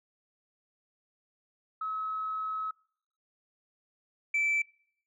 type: tone pair in turn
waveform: sine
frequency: 1286 / 2323 Hz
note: E6 / D7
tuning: -43 / -20 cents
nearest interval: minor seventh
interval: 1023 cents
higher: second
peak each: -31 / -23 dBFS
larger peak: second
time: 1.81-2.71 / 4.34-4.62 s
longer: first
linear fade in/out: 5 ms
effects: noise-tail reverb RT60 0.7 s tail -26 dB re dry + tanh soft clip ceiling -23 dBFS